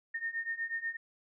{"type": "beating tone pair", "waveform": "sine", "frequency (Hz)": [1826, 1834.2], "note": ["A#6", "A#6"], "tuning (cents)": [-36, -29], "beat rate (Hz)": 8.2, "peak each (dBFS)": [-38, -36], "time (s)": [0.14, 0.97], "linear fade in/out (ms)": 10, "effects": []}